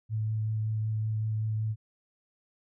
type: tone with vibrato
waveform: sine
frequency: 109 Hz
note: A2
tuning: 16 cents flat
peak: -27 dBFS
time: 0.09-1.76 s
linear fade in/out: 50 ms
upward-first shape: triangle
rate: 5.3 Hz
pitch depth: 13 cents each way
effects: none